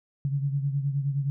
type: beating tone pair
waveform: sine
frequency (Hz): 138.59 / 148.19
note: C#3 / D3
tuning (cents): 0 / +16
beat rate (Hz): 9.6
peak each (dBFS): -25 / -32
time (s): 0.25-1.3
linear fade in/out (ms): 0
effects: none